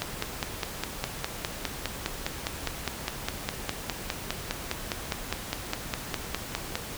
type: click train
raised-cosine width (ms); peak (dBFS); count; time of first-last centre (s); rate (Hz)
0.2; -10; 34; 0.02-6.755; 4.9
effects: pink hiss -38 dBFS RMS until 6.97 s